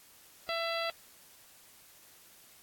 harmonic tone, 668 Hz, E5, 23 cents sharp, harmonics 1 / 2 / 3 / 4 / 5 / 6 / 7, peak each -35 / -38 / -40 / -41 / -42 / -43 / -43 dBFS, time 0.49-0.9 s, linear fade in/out 0 ms, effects white hiss -58 dBFS RMS until 2.62 s + AAC 64 kbps

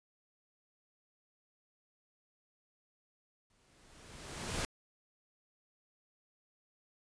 pink noise with exponential growth, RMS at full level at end -34 dBFS, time 3.5-4.65 s, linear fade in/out 1 ms, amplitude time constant 250 ms, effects resampled to 22050 Hz

